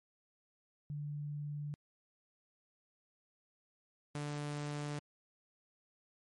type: tone pair in turn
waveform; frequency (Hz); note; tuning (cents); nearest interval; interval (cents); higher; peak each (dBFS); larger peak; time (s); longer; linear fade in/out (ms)
sine / sawtooth; 146.83 / 146.83; D3 / D3; 0 / 0; unison; 0; neither; -38 / -34; second; 0.9-1.74 / 4.15-4.99; neither; 0
effects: MP3 48 kbps